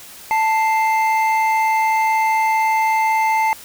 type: tone pair together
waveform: triangle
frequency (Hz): 882 / 2093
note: A5 / C7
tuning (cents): +4 / 0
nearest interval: octave + minor third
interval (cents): 1496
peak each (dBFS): -13 / -20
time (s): 0.31-3.53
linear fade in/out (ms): 0
effects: white hiss -39 dBFS RMS until 3.64 s